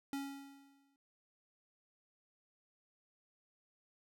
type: tone with exponential decay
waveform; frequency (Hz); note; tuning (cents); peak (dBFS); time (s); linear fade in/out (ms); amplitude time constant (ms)
square; 277.2; C#4; 0; -37; 0.13-0.96; 1; 180
effects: none